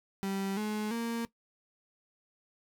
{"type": "tone with pitch steps", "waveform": "35% pulse", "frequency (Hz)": [194.9, 212.5, 231.8], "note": ["G3", "G#3", "A#3"], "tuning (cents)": [-10, 40, -10], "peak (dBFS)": -30, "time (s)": [0.23, 1.25], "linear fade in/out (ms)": 0, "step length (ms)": 340, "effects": ["noise-tail reverb RT60 0.1 s tail -18 dB re dry"]}